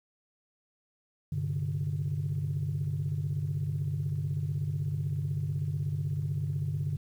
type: chord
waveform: sine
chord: G suspended fourth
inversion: none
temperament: equal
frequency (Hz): 98 / 130.81 / 146.83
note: G2 / C3 / D3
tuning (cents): 0 / 0 / 0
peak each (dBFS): -33 / -35 / -30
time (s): 1.32-6.97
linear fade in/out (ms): 5
effects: tanh soft clip ceiling -23 dBFS + 10-bit